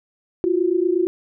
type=tone pair together; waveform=sine; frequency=341.6 / 370 Hz; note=F4 / F#4; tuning=-38 / 0 cents; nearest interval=minor second; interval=138 cents; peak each=-19 dBFS; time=0.44-1.07 s; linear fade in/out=0 ms; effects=none